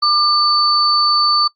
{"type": "tone pair together", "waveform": "sine", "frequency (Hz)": [1198, 4523], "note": ["D6", "C#8"], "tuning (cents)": [34, 34], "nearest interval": "octave + major seventh", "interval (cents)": 2300, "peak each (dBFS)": -14, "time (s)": [0.02, 1.48], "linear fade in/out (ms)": 10, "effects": ["noise-tail reverb RT60 0.1 s tail -24 dB re dry", "AAC 64 kbps"]}